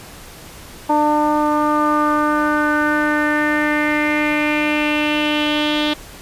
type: tone with low-pass filter sweep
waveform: sawtooth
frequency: 299.7 Hz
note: D4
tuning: 35 cents sharp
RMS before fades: -17 dBFS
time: 0.89-5.94 s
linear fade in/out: 10 ms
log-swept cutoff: 910 to 3500 Hz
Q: 5.1
effects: pink hiss -38 dBFS RMS until 6.21 s + resampled to 32000 Hz